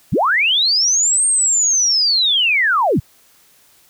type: linear two-way sweep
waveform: sine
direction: up then down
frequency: 67.7 to 8700 to 67.7 Hz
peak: -12 dBFS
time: 0.12-3 s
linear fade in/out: 10 ms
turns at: 1.26 s
effects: white hiss -52 dBFS RMS until 3.89 s